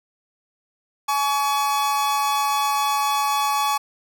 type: tone pair together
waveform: 45% pulse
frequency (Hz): 847.3 / 1131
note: G#5 / C#6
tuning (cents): +34 / +34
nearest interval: perfect fourth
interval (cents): 500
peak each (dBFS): -22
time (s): 1.08-3.78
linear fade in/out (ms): 10
effects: none